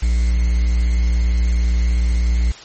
triangle tone with quantisation, 58.6 Hz, A#1, 10 cents sharp, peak -11 dBFS, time 0.02-2.52 s, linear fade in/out 10 ms, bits 6, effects white hiss -38 dBFS RMS until 2.64 s + MP3 32 kbps

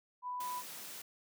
sine tone, 992 Hz, B5, 7 cents sharp, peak -37 dBFS, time 0.22-0.63 s, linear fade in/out 50 ms
white high-pass noise, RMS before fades -47 dBFS, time 0.4-1.02 s, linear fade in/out 5 ms, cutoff 130 Hz, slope 24 dB/octave
effects none

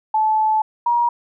sine tone pair in turn, 868 / 951.3 Hz, A5 / A#5, -24 / +35 cents, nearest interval major second, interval 159 cents, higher second, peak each -14 dBFS, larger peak neither, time 0.14-0.62 / 0.86-1.09 s, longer first, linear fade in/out 5 ms, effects none

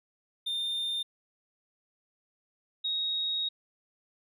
triangle / sine tone pair in turn, 3618 / 3768 Hz, A7 / A#7, +48 / +18 cents, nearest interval minor second, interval 70 cents, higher second, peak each -28 dBFS, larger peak neither, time 0.46-1.03 / 2.84-3.49 s, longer second, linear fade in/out 10 ms, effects none

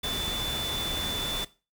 sine tone in noise, 3500 Hz, A7, 10 cents flat, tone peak -30 dBFS, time 0.03-1.45 s, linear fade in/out 10 ms, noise pink, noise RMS -34 dBFS, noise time 0.03-1.45 s, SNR +1 dB, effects noise-tail reverb RT60 0.3 s tail -17 dB re dry

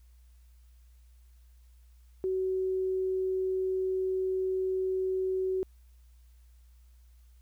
sine tone, 375.8 Hz, F#4, 27 cents sharp, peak -27 dBFS, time 2.24-5.63 s, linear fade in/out 0 ms, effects added 60 Hz sine -54 dBFS peak until 7.41 s + white hiss -72 dBFS RMS until 7.41 s

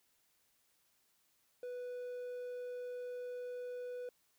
triangle tone, 493.9 Hz, B4, in tune, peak -39 dBFS, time 1.63-4.09 s, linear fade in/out 2 ms, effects white hiss -75 dBFS RMS until 4.38 s

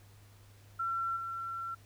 sine tone with level steps, 1355 Hz, E6, 47 cents sharp, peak -31 / -36 dBFS, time 0.79-1.75 s, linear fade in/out 10 ms, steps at 1.16 s, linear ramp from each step 10 ms, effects added 101 Hz sine -56 dBFS peak until 1.85 s + pink hiss -63 dBFS RMS until 1.85 s

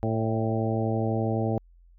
harmonic tone with a mistuned harmonic, 111.9 Hz, A2, 30 cents sharp, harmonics 1 / 2 / 3 / 4 / 5 / 6 / 7, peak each -27 / -30 / -32 / -33 / -34 / -35 / -35 dBFS, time 0.03-1.58 s, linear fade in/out 0 ms, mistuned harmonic 6, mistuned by -35 cents, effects added 43 Hz sine -52 dBFS peak until 1.98 s

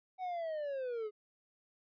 triangle linear sweep, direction down, 755 to 412.6 Hz, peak -34 dBFS, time 0.18-1.11 s, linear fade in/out 50 ms, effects resampled to 11025 Hz

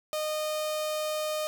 sawtooth tone with notch filter, 614 Hz, D#5, 23 cents flat, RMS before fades -31 dBFS, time 0.13-1.47 s, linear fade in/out 0 ms, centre 1700 Hz, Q 1.8, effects none

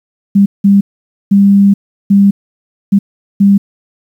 sine tone bursts at uneven times, 199.1 Hz, G3, 27 cents sharp, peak -3 dBFS, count 6, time 0.35-0.46 / 0.64-0.81 / 1.31-1.74 / 2.1-2.31 / 2.92-2.99 / 3.4-3.58 s, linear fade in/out 10 ms, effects 7-bit

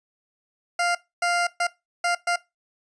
20% pulse tone bursts at uneven times, 698.5 Hz, F5, in tune, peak -16 dBFS, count 5, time 0.79-0.95 / 1.22-1.47 / 1.6-1.67 / 2.04-2.15 / 2.27-2.36 s, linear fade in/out 5 ms, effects noise-tail reverb RT60 0.2 s tail -19 dB re dry + resampled to 22050 Hz

